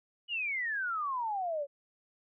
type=exponential sweep; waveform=sine; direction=down; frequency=2960 to 548 Hz; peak=-31 dBFS; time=0.28-1.67 s; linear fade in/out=50 ms; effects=none